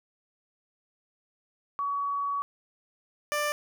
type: tone pair in turn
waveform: sine / 15% pulse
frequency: 1130 / 591.9 Hz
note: C#6 / D5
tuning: +33 / +13 cents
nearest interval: major seventh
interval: 1120 cents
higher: first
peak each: -27 / -20 dBFS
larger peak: second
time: 1.79-2.42 / 3.32-3.52 s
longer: first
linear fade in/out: 0 ms
effects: none